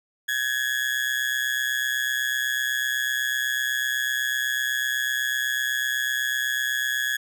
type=tone with amplitude modulation; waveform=35% pulse; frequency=1680 Hz; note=G#6; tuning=19 cents sharp; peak=-18 dBFS; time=0.28-7.17 s; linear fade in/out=10 ms; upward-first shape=sine; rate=128 Hz; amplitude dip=75%; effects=none